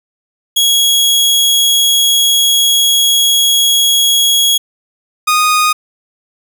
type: tone pair in turn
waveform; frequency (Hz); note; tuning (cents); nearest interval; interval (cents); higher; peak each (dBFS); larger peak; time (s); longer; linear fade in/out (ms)
sawtooth; 3322 / 1237.9; G#7 / D#6; 0 / -9; octave + perfect fourth; 1709; first; -5; neither; 0.56-4.58 / 5.27-5.73; first; 10
effects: none